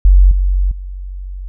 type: tone with level steps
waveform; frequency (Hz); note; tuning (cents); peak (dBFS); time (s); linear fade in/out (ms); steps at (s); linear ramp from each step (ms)
sine; 46.47; F#1; +8; -3 / -10 / -23; 0.05-1.48; 0; 0.31 / 0.71; 5
effects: none

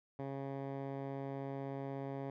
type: tone with low-pass filter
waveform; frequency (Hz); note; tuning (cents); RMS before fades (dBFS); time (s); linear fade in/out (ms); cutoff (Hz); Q
10% pulse; 137.2; C#3; -17; -42; 0.19-2.3; 2; 1200; 0.51
effects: none

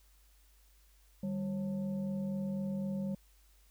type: tone with frequency modulation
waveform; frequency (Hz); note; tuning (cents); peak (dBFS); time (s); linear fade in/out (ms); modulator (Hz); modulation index
sine; 196; G3; 0; -33; 1.23-3.15; 5; 348; 0.55
effects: added 50 Hz sine -62 dBFS peak until 3.7 s + white hiss -69 dBFS RMS until 3.7 s

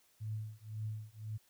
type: tone with tremolo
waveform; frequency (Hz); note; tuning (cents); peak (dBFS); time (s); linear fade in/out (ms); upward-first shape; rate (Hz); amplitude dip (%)
sine; 108.3; A2; -27; -35; 0.2-1.38; 20; triangle; 1.9; 100
effects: white hiss -70 dBFS RMS until 1.49 s

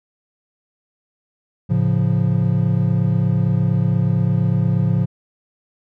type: chord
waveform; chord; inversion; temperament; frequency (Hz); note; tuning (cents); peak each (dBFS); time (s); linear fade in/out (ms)
triangle; A augmented; none; equal; 110 / 138.59 / 174.61; A2 / C#3 / E#3; 0 / 0 / 0; -17; 1.69-5.06; 20
effects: none

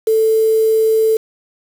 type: tone with quantisation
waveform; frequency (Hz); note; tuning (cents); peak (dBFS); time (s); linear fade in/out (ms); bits
sine; 441.8; A4; +7; -10; 0.07-1.17; 5; 5
effects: none

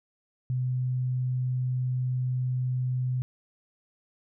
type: tone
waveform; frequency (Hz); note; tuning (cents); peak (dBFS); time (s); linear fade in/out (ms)
sine; 126.9; B2; +47; -25; 0.5-3.22; 0
effects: none

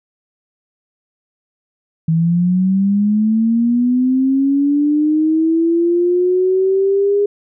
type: linear sweep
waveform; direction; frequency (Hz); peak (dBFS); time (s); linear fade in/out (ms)
sine; up; 160 to 409.9; -11; 2.08-7.26; 5
effects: none

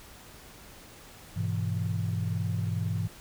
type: chord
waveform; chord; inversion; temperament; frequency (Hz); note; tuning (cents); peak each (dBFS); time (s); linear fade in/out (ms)
sine; E major; first; equal with one note detuned; 101.57 / 123.47 / 164.81; G#2 / B2 / E3; -38 / 0 / 0; -29 / -33 / -32; 1.36-3.08; 10
effects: tanh soft clip ceiling -19 dBFS + pink hiss -50 dBFS RMS until 3.2 s

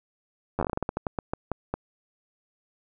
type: slowing click train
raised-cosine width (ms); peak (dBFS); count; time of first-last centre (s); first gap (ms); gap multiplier
1; -13; 17; 0.59-1.74; 10; 1.23
effects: none

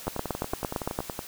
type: two click trains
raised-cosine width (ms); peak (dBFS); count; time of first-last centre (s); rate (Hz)
1; -17 / -13; 13 / 9; 0.07-1.191 / 0.08-0.989; 10.7 / 8.8
effects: white hiss -43 dBFS RMS until 1.27 s

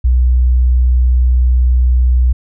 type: tone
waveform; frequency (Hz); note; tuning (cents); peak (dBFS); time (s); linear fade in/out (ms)
sine; 62.1; B1; +10; -7; 0.04-2.33; 10
effects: none

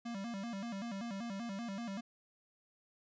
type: tone with vibrato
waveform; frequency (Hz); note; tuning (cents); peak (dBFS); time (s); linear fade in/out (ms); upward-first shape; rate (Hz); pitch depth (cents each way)
square; 214.4; A3; -45; -40; 0.05-2.01; 10; square; 5.2; 160
effects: resampled to 16000 Hz

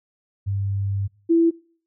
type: tone pair in turn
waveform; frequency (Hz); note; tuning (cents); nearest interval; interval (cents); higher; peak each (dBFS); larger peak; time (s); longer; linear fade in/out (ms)
sine; 99 / 333; G2 / E4; +18 / +18; octave + major sixth; 2100; second; -21 / -13; second; 0.46-1.08 / 1.29-1.51; first; 20
effects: noise-tail reverb RT60 0.5 s tail -24 dB re dry

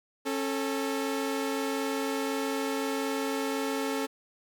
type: tone pair together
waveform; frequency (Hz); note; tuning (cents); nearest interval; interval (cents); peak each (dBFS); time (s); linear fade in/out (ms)
sawtooth; 272.8 / 440; C#4 / A4; -28 / 0; minor sixth; 828; -27 / -28; 0.25-4.07; 20
effects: none

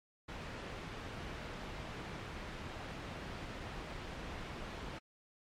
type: low-pass noise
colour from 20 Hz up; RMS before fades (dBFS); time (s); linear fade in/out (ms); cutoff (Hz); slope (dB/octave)
pink; -45; 0.28-4.99; 10; 3100; 12
effects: MP3 64 kbps

